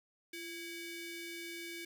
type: ring-modulated tone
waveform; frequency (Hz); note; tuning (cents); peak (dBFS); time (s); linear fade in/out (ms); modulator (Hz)
sawtooth; 1305; E6; -18; -36; 0.33-1.85; 5; 964
effects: none